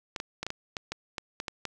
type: clicks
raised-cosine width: 0.2 ms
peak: -16 dBFS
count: 11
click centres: 0.162 / 0.201 / 0.43 / 0.466 / 0.504 / 0.768 / 0.92 / 1.182 / 1.401 / 1.482 / 1.653 s
effects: none